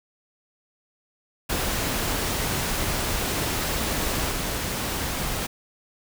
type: noise with level steps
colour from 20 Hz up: pink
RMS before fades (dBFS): -26 / -28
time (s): 1.49-5.47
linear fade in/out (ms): 10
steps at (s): 4.31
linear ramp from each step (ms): 5
effects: none

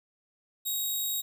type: tone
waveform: 5% pulse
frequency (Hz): 3790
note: A#7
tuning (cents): +28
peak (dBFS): -21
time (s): 0.65-1.22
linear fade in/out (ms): 20
effects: none

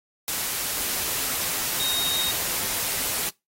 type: tone in noise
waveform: sine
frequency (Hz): 3740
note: A#7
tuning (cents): +5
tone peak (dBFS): -25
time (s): 1.8-2.31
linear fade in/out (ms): 0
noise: white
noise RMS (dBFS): -27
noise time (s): 0.28-3.29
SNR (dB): -1
effects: noise-tail reverb RT60 0.2 s tail -22 dB re dry + AAC 48 kbps

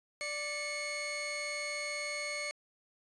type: tone pair together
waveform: sawtooth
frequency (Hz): 587.3 / 2189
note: D5 / C#7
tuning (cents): 0 / -22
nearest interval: octave + major seventh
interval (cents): 2278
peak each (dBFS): -37 / -33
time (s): 0.21-2.51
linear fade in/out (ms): 0
effects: resampled to 22050 Hz

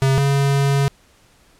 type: tone pair in turn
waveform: square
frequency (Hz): 134.8 / 139.31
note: C#3 / C#3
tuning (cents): -48 / +9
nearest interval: minor second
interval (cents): 57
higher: second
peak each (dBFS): -14 / -15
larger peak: first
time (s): 0.02-0.18 / 0.18-0.88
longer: second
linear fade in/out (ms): 0
effects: pink hiss -54 dBFS RMS until 1.59 s + low-pass 11000 Hz 12 dB/octave

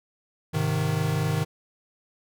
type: chord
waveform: square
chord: Ab major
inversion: none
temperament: equal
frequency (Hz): 103.83 / 130.81 / 155.56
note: Ab2 / C3 / Eb3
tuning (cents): 0 / 0 / 0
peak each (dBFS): -30 / -30 / -26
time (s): 0.53-1.45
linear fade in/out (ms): 20
effects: none

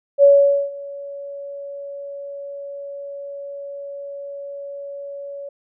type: tone with ADSR envelope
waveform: sine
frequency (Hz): 563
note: C#5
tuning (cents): +27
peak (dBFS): -6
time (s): 0.18-5.49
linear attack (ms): 51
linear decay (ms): 470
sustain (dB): -23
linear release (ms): 5
effects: none

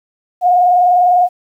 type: tone with vibrato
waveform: sine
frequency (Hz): 716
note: F5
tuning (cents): +43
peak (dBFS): -7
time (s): 0.41-1.29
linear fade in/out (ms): 50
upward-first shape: sine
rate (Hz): 20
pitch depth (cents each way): 49
effects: 8-bit

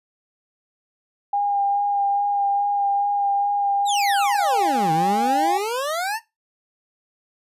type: tone with vibrato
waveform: sine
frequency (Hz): 807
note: G#5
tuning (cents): -50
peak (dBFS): -18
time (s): 1.33-5.58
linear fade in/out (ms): 5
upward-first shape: sine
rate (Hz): 2.4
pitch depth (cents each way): 15
type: exponential two-way sweep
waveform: 25% pulse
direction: down then up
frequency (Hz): 4048 to 153 to 934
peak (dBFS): -19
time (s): 3.85-6.2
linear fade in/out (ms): 50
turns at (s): 4.92
effects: noise-tail reverb RT60 0.2 s tail -17 dB re dry + resampled to 32000 Hz

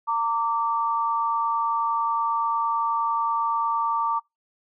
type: tone pair together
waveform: sine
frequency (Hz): 914.1 / 1165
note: A#5 / D6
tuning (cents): -34 / -14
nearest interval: major third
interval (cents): 420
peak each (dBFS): -24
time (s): 0.07-4.2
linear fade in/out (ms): 20
effects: noise-tail reverb RT60 0.2 s tail -26 dB re dry

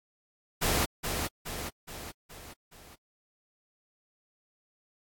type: noise with echo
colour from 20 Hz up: pink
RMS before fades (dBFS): -27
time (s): 0.61-0.86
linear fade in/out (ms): 20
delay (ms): 420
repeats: 5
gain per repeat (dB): -5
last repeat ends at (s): 2.96
effects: AAC 64 kbps

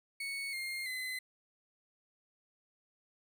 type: tone with pitch steps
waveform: 35% pulse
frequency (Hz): 2217 / 2123 / 2033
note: C#7 / C7 / B6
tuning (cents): 0 / +25 / +50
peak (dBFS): -35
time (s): 0.2-1.19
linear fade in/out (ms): 5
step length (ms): 330
effects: none

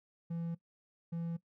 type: tone pair in turn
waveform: triangle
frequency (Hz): 167.9 / 167.9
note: E3 / E3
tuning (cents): +32 / +32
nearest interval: unison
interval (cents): 0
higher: neither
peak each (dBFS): -33 / -33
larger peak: neither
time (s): 0.3-0.55 / 1.12-1.37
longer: neither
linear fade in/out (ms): 10
effects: noise-tail reverb RT60 0.1 s tail -18 dB re dry

